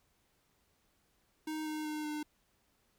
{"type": "tone with pitch steps", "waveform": "square", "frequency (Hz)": [311.1, 307.9, 304.7, 301.5], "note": ["D#4", "D#4", "D#4", "D4"], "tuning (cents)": [0, -18, -36, 46], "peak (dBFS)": -37, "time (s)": [1.47, 2.23], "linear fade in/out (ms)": 5, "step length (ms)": 190, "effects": ["pink hiss -74 dBFS RMS until 2.98 s"]}